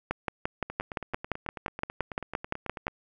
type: two click trains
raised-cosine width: 0.5 ms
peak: -13 / -21 dBFS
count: 17 / 21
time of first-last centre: 0.11-2.869 / 0.7-2.881 s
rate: 5.8 / 9.17 Hz
effects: none